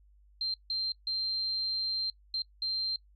sine tone bursts at uneven times, 4154 Hz, C8, 13 cents flat, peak -29 dBFS, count 5, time 0.41-0.54 / 0.7-0.92 / 1.07-2.1 / 2.34-2.42 / 2.62-2.96 s, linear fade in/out 2 ms, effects noise-tail reverb RT60 0.1 s tail -22 dB re dry + added 50 Hz sine -58 dBFS peak until 3.15 s

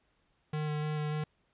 square tone with vibrato, 151.6 Hz, D#3, 45 cents flat, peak -32 dBFS, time 0.53-1.24 s, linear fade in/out 5 ms, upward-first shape square, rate 3.4 Hz, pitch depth 10 cents each way, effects pink hiss -73 dBFS RMS until 1.53 s + resampled to 8000 Hz

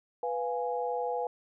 sine chord, F diminished, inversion second, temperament equal, 493.9 / 698.5 / 830.6 Hz, Cb5 / F5 / Ab5, 0 / 0 / 0 cents, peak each -32 / -36 / -34 dBFS, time 0.23-1.27 s, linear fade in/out 2 ms, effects none

